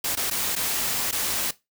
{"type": "noise with dropouts", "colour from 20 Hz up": "white", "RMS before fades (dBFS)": -26, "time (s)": [0.04, 1.51], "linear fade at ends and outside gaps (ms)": 5, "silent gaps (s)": [[0.154, 0.17], [0.301, 0.31], [0.554, 0.562], [1.113, 1.125]], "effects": ["noise-tail reverb RT60 0.2 s tail -18 dB re dry"]}